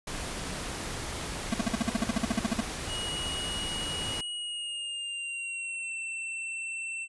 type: noise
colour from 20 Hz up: pink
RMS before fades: -36 dBFS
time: 0.07-4.21 s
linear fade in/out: 5 ms
type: tone bursts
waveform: square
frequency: 225.2 Hz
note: A3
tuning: 40 cents sharp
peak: -24 dBFS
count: 16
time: 1.52-2.607 s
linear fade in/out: 5 ms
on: 22 ms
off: 49 ms
type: tone with pitch glide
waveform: square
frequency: 2900 to 2690 Hz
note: F#7 to E7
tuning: -35 to +34 cents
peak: -34 dBFS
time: 2.87-7.08 s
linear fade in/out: 50 ms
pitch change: -131 cents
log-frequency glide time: 4.34-5.94 s
effects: resampled to 24000 Hz